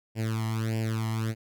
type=tone with flanger; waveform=sawtooth; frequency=111.5 Hz; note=A2; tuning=23 cents sharp; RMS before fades=-29 dBFS; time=0.15-1.35 s; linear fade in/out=50 ms; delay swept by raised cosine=0.39 to 0.99 ms; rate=1.6 Hz; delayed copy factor=+0.9; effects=none